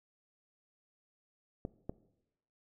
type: clicks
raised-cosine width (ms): 2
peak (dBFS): -24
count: 2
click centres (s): 1.651 / 1.895
effects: noise-tail reverb RT60 0.9 s tail -19 dB re dry